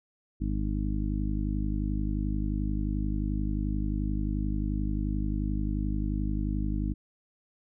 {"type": "harmonic tone", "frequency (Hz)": 51.4, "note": "G#1", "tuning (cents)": -17, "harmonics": [1, 2, 3, 4, 5, 6], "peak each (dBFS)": [-29, -35, -37, -35, -38, -37], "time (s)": [0.4, 6.94], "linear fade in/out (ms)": 20, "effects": []}